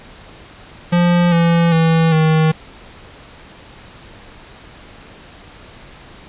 square tone with pitch steps, 174.61 / 168.86 / 163.29 / 157.91 Hz, F3 / E3 / E3 / D#3, 0 / +42 / -16 / +26 cents, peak -11 dBFS, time 0.92-2.52 s, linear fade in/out 10 ms, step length 400 ms, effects pink hiss -40 dBFS RMS until 6.28 s + resampled to 8000 Hz

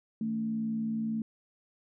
sine tone with frequency modulation, 222.1 Hz, A3, 16 cents sharp, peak -29 dBFS, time 0.21-1.22 s, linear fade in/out 2 ms, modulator 61.6 Hz, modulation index 0.39, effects none

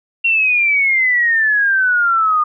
sine exponential sweep, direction down, 2750 to 1212 Hz, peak -11 dBFS, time 0.24-2.44 s, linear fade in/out 10 ms, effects none

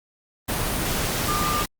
sine tone in noise, 1199 Hz, D6, 36 cents sharp, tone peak -24 dBFS, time 1.28-1.63 s, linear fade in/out 10 ms, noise pink, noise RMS -25 dBFS, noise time 0.48-1.66 s, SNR -2 dB, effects Opus 32 kbps

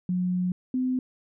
sine tone pair in turn, 181 / 255.5 Hz, F#3 / C4, -38 / -41 cents, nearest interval tritone, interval 597 cents, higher second, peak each -23 dBFS, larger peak neither, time 0.09-0.52 / 0.74-0.99 s, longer first, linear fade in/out 2 ms, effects none

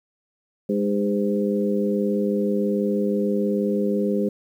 harmonic tone with a mistuned harmonic, 102.4 Hz, G#2, 24 cents flat, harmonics 2 / 3 / 4 / 5, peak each -22 / -29 / -25 / -27 dBFS, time 0.69-4.29 s, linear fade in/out 5 ms, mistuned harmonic 4, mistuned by -16 cents, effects 9-bit

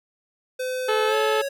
square tone with pitch glide, 510 to 553 Hz, C5 to C#5, -44 to -4 cents, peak -26 dBFS, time 0.59-1.49 s, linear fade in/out 10 ms, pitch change +140 cents, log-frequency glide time 1.07-1.15 s
harmonic tone, 433.1 Hz, A4, 27 cents flat, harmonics 1 / 2 / 3 / 4 / 5 / 6 / 7 / 8 / 9 / 10, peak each -22 / -27 / -28 / -32 / -38 / -35 / -36 / -36 / -41 / -43 dBFS, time 0.88-1.42 s, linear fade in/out 10 ms
effects none

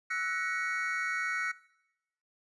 triangle chord, F# dominant seventh, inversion third, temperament equal with one note detuned, 1318.5 / 1480 / 1906 / 2217 Hz, E6 / F#6 / A#6 / C#7, 0 / 0 / +38 / 0 cents, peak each -37 / -34 / -34 / -34 dBFS, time 0.1-1.52 s, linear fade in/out 10 ms, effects noise-tail reverb RT60 0.9 s tail -21 dB re dry + resampled to 24000 Hz

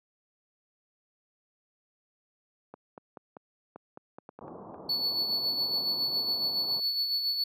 clicks, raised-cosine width 1 ms, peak -29 dBFS, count 11, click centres 2.74 / 2.978 / 3.172 / 3.368 / 3.76 / 3.974 / 4.185 / 4.291 / 4.39 / 4.481 / 4.744 s
pink low-pass noise, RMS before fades -42 dBFS, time 4.41-6.8 s, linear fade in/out 2 ms, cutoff 1100 Hz, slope 48 dB/octave
triangle tone with tremolo, 4435 Hz, C#8, in tune, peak -24 dBFS, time 4.89-7.44 s, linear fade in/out 5 ms, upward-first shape sine, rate 7.2 Hz, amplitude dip 45%
effects high-pass 200 Hz 12 dB/octave

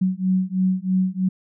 sine beating tone pair, 185 / 188.1 Hz, F#3 / F#3, 0 / +29 cents, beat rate 3.1 Hz, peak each -21 dBFS, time 0.01-1.29 s, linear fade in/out 10 ms, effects none

